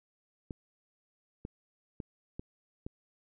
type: clicks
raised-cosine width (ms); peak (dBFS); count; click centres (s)
3; -26; 5; 0.508 / 1.451 / 2.002 / 2.395 / 2.865
effects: none